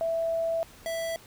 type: tone pair in turn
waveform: sine / square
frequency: 660 / 660 Hz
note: E5 / E5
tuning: +2 / +2 cents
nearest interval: unison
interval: 0 cents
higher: neither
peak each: -25 / -30 dBFS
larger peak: first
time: 0.01-0.63 / 0.86-1.16 s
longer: first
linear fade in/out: 0 ms
effects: pink hiss -52 dBFS RMS until 1.26 s